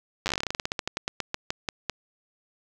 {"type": "slowing click train", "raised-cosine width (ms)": 0.2, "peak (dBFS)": -10, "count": 26, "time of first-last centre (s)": [0.26, 1.897], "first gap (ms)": 9, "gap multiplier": 1.14, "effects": []}